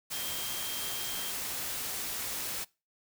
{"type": "tone in noise", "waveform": "sine", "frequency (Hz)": 3192, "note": "G7", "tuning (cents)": 31, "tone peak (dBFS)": -41, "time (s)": [0.12, 1.32], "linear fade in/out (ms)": 20, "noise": "white", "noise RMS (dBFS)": -36, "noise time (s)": [0.1, 2.65], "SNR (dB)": -8, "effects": ["noise-tail reverb RT60 0.3 s tail -24 dB re dry"]}